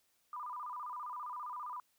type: tone with vibrato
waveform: sine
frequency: 1094 Hz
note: C#6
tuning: 23 cents flat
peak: -40 dBFS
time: 0.33-1.8 s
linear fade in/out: 2 ms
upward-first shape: square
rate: 15 Hz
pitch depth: 170 cents each way
effects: white hiss -75 dBFS RMS until 1.98 s